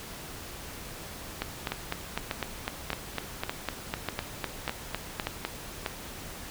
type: two click trains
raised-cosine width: 0.3 ms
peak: -13 / -13 dBFS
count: 8 / 17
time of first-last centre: 1.72-5.862 / 1.42-5.45 s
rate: 1.69 / 3.97 Hz
effects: pink hiss -42 dBFS RMS until 6.5 s